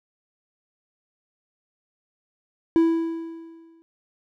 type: tone with exponential decay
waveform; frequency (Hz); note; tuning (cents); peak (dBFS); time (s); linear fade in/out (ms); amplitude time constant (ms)
triangle; 329.6; E4; 0; -11; 2.76-3.82; 0; 230
effects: none